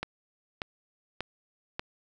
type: click train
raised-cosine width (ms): 0.3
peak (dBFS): -16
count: 4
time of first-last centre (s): 0.03-1.795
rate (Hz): 1.7
effects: none